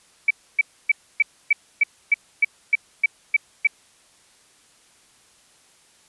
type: tone bursts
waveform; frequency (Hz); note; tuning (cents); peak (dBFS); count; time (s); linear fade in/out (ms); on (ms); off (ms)
sine; 2293; D7; -42; -12; 12; 0.28-3.672; 5; 26; 280
effects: white hiss -56 dBFS RMS until 6.08 s + resampled to 24000 Hz